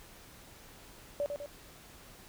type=tone with echo; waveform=sine; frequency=578 Hz; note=D5; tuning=28 cents flat; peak=-29 dBFS; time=1.2-1.26 s; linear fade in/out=0 ms; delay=100 ms; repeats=2; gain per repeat=-5 dB; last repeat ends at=1.46 s; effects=pink hiss -54 dBFS RMS until 2.28 s